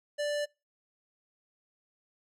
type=tone; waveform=square; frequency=587 Hz; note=D5; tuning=1 cent flat; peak=-30 dBFS; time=0.18-0.46 s; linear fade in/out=20 ms; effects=noise-tail reverb RT60 0.3 s tail -26 dB re dry + low-pass 9000 Hz 12 dB/octave